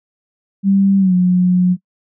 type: tone with pitch glide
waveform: sine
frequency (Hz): 196 to 180.77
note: G3 to F#3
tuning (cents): 0 to -40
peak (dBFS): -9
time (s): 0.63-1.77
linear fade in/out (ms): 50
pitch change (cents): -140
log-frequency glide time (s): 0.98-1.14
effects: noise-tail reverb RT60 0.1 s tail -23 dB re dry